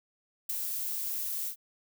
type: noise with ADSR envelope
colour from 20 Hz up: violet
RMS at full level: -30 dBFS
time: 0.49-1.56 s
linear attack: 7 ms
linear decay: 13 ms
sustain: -4 dB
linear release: 90 ms
effects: none